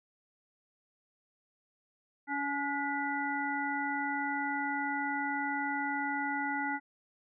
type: harmonic tone with a mistuned harmonic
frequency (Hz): 282.6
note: C#4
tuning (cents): +34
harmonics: 1 / 3 / 5 / 7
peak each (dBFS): -37 / -35 / -37 / -37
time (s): 2.27-6.8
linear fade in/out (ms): 50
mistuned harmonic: 5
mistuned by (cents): +38
effects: none